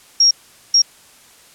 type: tone bursts at uneven times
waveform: sine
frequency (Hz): 5588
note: F8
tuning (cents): 0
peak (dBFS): -8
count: 2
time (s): 0.2-0.31 / 0.74-0.82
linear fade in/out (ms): 5
effects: white hiss -47 dBFS RMS until 1.54 s + low-pass 11000 Hz 12 dB/octave